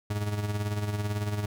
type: tone with tremolo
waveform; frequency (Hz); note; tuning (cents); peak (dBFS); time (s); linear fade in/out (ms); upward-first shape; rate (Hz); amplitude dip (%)
40% pulse; 103.83; G#2; 0; -25; 0.1-1.46; 5; sine; 18; 55
effects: none